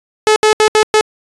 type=tone bursts at uneven times; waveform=sawtooth; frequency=430.2 Hz; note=A4; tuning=39 cents flat; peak=-3 dBFS; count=5; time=0.27-0.36 / 0.43-0.53 / 0.6-0.68 / 0.75-0.83 / 0.94-1.01 s; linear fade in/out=0 ms; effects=resampled to 22050 Hz